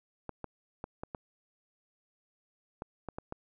clicks, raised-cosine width 1 ms, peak -24 dBFS, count 9, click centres 0.293 / 0.443 / 0.841 / 1.035 / 1.148 / 2.821 / 3.087 / 3.185 / 3.324 s, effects none

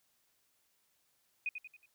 sine tone with echo, 2489 Hz, D#7, in tune, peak -32 dBFS, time 1.46-1.49 s, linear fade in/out 2 ms, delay 92 ms, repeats 4, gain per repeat -7 dB, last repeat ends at 1.858 s, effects white hiss -75 dBFS RMS until 1.94 s

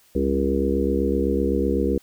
harmonic tone with a mistuned harmonic, 67.9 Hz, C#2, 35 cents flat, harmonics 1 / 3 / 4 / 5 / 6 / 7, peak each -26 / -26 / -26 / -26 / -26 / -26 dBFS, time 0.15-1.98 s, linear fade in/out 5 ms, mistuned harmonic 3, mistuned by -62 cents, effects white hiss -57 dBFS RMS until 2.02 s

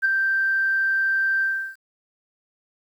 sine tone with ADSR envelope, 1568 Hz, G6, in tune, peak -13 dBFS, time 0.02-1.76 s, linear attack 31 ms, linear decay 10 ms, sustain -5 dB, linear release 340 ms, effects tanh soft clip ceiling -11 dBFS + 9-bit

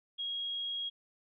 sine tone, 3286 Hz, G#7, 19 cents flat, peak -34 dBFS, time 0.18-0.9 s, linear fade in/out 20 ms, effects none

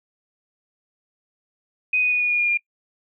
sine tone with pitch steps, 2500 / 2484 / 2468 / 2453 / 2437 / 2422 / 2406 Hz, D#7 / D#7 / D#7 / D#7 / D#7 / D#7 / D7, +8 / -3 / -15 / -25 / -37 / -47 / +41 cents, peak -17 dBFS, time 1.93-2.574 s, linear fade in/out 5 ms, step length 92 ms, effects noise-tail reverb RT60 0.1 s tail -22 dB re dry

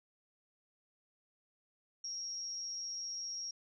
sine tone with amplitude modulation, 5600 Hz, F8, 4 cents sharp, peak -36 dBFS, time 2.04-3.51 s, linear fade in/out 5 ms, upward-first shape sine, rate 185 Hz, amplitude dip 60%, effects none

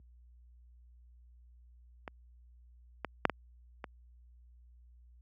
clicks, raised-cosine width 0.5 ms, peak -25 / -19 / -7 / -16 / -24 dBFS, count 5, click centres 2.078 / 3.047 / 3.253 / 3.297 / 3.842 s, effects added 60 Hz sine -40 dBFS peak until 5.21 s + high-pass 150 Hz 12 dB/octave

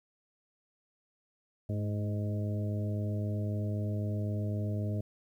harmonic tone with a mistuned harmonic, 103.83 Hz, G#2, in tune, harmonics 1 / 2 / 3 / 4 / 5 / 6, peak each -31 / -38 / -43 / -46 / -48 / -44 dBFS, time 1.69-5.01 s, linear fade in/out 5 ms, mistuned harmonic 2, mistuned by +32 cents, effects 11-bit

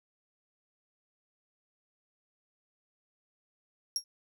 35% pulse tone with exponential decay, 5588 Hz, F8, in tune, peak -22 dBFS, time 3.96-4.04 s, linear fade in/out 1 ms, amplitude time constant 17 ms, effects none

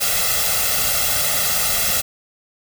white noise with comb filter, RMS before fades -19 dBFS, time 0-2.02 s, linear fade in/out 20 ms, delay 1.5 ms, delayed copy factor +0.9, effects none

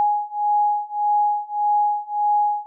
sine beating tone pair, 830.6 / 832.3 Hz, G#5 / G#5, 0 / +4 cents, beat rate 1.7 Hz, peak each -21 / -20 dBFS, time 0-2.66 s, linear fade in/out 0 ms, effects none

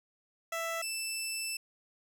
15% pulse tone pair in turn, 662 / 2648 Hz, E5 / E7, +7 / +7 cents, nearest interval 2 octaves, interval 2400 cents, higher second, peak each -27 dBFS, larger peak neither, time 0.52-0.82 / 0.82-1.57 s, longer second, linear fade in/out 5 ms, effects none

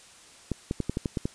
clicks, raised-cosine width 3 ms, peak -14 dBFS, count 8, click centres 0.517 / 0.711 / 0.803 / 0.896 / 0.971 / 1.058 / 1.172 / 1.255 s, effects white hiss -52 dBFS RMS until 1.34 s + resampled to 22050 Hz

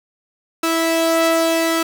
sawtooth tone pair together, 328.6 / 656.4 Hz, E4 / E5, -5 / -8 cents, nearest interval octave, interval 1197 cents, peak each -14 dBFS, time 0.63-1.83 s, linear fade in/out 5 ms, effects none

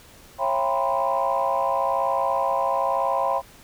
sine tone cluster, 545 / 675 / 789 / 967 / 1028 Hz, C#5 / E5 / G5 / B5 / C6, -29 / +41 / +11 / -37 / -31 cents, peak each -26 dBFS, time 0.38-3.42 s, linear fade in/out 50 ms, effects tanh soft clip ceiling -12 dBFS + pink hiss -49 dBFS RMS until 3.63 s

